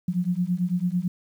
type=beating tone pair; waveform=sine; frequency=174 / 183 Hz; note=F3 / F#3; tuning=-6 / -19 cents; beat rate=9 Hz; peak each=-25 dBFS; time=0.08-1.08 s; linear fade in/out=5 ms; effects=9-bit